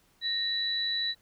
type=tone pair together; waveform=sine; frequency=1852 / 3946 Hz; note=A#6 / B7; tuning=-12 / -2 cents; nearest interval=octave + minor second; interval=1310 cents; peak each=-35 / -28 dBFS; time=0.21-1.15 s; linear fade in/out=50 ms; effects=pink hiss -66 dBFS RMS until 1.21 s